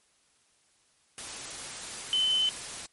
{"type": "tone in noise", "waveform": "sine", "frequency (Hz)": 3047, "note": "G7", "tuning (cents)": -50, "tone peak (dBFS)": -23, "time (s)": [2.13, 2.49], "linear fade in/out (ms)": 0, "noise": "white", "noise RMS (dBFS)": -39, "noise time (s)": [1.18, 2.86], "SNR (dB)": 13, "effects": ["white hiss -67 dBFS RMS until 2.92 s", "MP3 48 kbps"]}